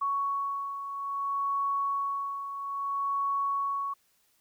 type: beating tone pair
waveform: sine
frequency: 1114 / 1114.6 Hz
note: C#6 / C#6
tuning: +8 / +9 cents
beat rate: 0.6 Hz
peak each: -29 / -36 dBFS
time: 0.01-3.94 s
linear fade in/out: 10 ms
effects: white hiss -69 dBFS RMS until 4.4 s